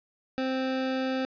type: tone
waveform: 25% pulse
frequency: 261.6 Hz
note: C4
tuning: in tune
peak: -23 dBFS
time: 0.38-1.25 s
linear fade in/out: 0 ms
effects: resampled to 11025 Hz + 9-bit